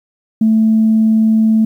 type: tone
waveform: sine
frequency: 220.4 Hz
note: A3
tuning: 3 cents sharp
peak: -7 dBFS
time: 0.41-1.65 s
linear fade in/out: 5 ms
effects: tanh soft clip ceiling -3 dBFS + 8-bit